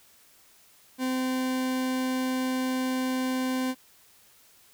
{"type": "tone", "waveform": "40% pulse", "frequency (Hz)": 257.8, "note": "C4", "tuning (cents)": -26, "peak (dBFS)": -25, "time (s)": [0.98, 3.75], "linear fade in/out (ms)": 50, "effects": ["white hiss -58 dBFS RMS until 4.73 s"]}